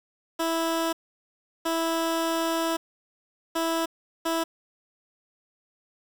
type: tone bursts at uneven times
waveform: 15% pulse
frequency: 328.8 Hz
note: E4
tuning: 4 cents flat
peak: -18 dBFS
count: 4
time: 0.39-0.93 / 1.65-2.77 / 3.55-3.86 / 4.25-4.44 s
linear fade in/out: 10 ms
effects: 8-bit